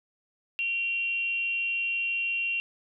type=tone with frequency modulation; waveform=sine; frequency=2753 Hz; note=F7; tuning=25 cents flat; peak=-26 dBFS; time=0.59-2.6 s; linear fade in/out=0 ms; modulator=391 Hz; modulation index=0.22; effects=none